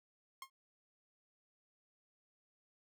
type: tone with exponential decay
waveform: sawtooth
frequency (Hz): 1070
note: C6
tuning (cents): +38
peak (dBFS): -38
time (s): 0.42-0.5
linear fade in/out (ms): 2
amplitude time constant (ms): 17
effects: none